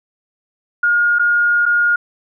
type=tone with dropouts; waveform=sine; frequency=1426 Hz; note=F6; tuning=36 cents sharp; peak=-11 dBFS; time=0.83-1.96 s; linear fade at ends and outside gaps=5 ms; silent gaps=1.187-1.194 / 1.656-1.661 s; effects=none